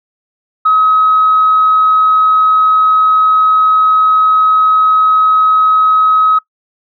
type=tone; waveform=sine; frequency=1274 Hz; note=D#6; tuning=41 cents sharp; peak=-5 dBFS; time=0.65-6.39 s; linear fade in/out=10 ms; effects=noise-tail reverb RT60 0.1 s tail -21 dB re dry + tanh soft clip ceiling -1 dBFS